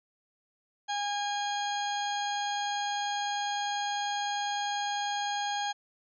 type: harmonic tone with a mistuned harmonic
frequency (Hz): 817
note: G#5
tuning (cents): -29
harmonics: 1 / 2 / 3 / 4 / 5 / 6 / 8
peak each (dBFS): -31 / -38 / -46 / -38 / -43 / -48 / -43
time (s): 0.88-5.73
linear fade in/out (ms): 20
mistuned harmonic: 5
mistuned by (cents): +34
effects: none